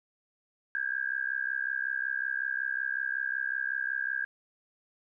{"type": "tone with amplitude modulation", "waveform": "sine", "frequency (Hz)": 1616, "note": "G#6", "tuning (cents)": -48, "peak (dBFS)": -25, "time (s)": [0.75, 4.25], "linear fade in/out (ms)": 0, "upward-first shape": "sine", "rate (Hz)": 65.4, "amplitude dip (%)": 95, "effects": []}